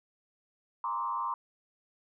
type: tone with frequency modulation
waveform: sine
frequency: 1046.5 Hz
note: C6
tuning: in tune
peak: -30 dBFS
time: 0.84-1.34 s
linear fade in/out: 2 ms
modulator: 106 Hz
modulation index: 1.2
effects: none